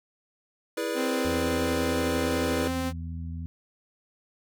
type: chord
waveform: square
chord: E dominant seventh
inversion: none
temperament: equal with one note detuned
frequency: 329.6 / 415.3 / 486.8 / 587.3 Hz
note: E4 / G#4 / B4 / D5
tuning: 0 / 0 / -25 / 0 cents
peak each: -34 / -35 / -32 / -36 dBFS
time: 0.77-2.68 s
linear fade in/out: 5 ms
type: tone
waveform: sawtooth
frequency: 260.3 Hz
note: C4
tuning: 9 cents flat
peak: -24 dBFS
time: 0.94-2.93 s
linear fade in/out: 50 ms
type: harmonic tone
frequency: 83 Hz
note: E2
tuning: 12 cents sharp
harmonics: 1 / 2 / 3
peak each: -33 / -39 / -43 dBFS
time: 1.25-3.46 s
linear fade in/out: 0 ms
effects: none